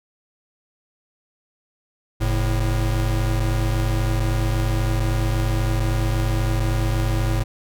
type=tone pair together; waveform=square; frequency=46.25 / 110 Hz; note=F#1 / A2; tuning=0 / 0 cents; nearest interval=octave + minor third; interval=1500 cents; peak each=-22 dBFS; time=2.2-7.44 s; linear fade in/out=20 ms; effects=none